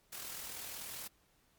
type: noise with amplitude modulation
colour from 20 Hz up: white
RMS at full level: -43 dBFS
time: 0.12-1.08 s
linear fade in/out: 10 ms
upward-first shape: sine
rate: 40.4 Hz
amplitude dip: 40%
effects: pink hiss -71 dBFS RMS until 1.58 s + MP3 96 kbps